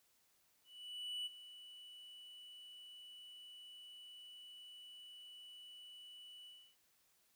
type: tone with ADSR envelope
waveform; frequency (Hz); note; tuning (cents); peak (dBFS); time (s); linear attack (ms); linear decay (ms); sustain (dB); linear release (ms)
triangle; 2960; F#7; 0; -38; 0.64-6.76; 620; 22; -14; 300
effects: white hiss -75 dBFS RMS until 7.35 s